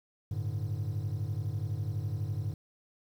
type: chord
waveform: triangle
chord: G suspended second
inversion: none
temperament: equal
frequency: 98 / 110 / 146.83 Hz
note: G2 / A2 / D3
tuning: 0 / 0 / 0 cents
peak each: -32 / -32 / -36 dBFS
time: 0.31-2.54 s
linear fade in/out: 5 ms
effects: tanh soft clip ceiling -23 dBFS + 10-bit